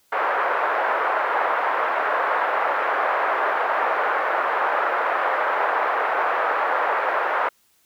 white band-pass noise, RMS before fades -22 dBFS, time 0.12-7.49 s, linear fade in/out 5 ms, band 500 to 1500 Hz, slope 24 dB/octave, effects white hiss -62 dBFS RMS until 7.85 s

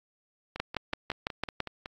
two click trains, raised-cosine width 0.3 ms, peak -21 / -13 dBFS, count 8 / 7, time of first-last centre 0.56-1.859 / 0.6-1.603 s, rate 5.39 / 5.98 Hz, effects AAC 48 kbps

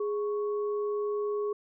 sine tone pair together, 415.3 / 1108.7 Hz, G#4 / C#6, 0 / 0 cents, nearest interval octave + perfect fourth, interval 1700 cents, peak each -28 / -40 dBFS, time 0-1.53 s, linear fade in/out 5 ms, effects none

